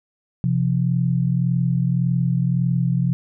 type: tone pair together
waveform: sine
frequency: 130.13 / 171.9 Hz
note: C3 / F3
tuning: -9 / -27 cents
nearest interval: perfect fourth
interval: 482 cents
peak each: -19 / -20 dBFS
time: 0.44-3.13 s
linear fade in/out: 0 ms
effects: none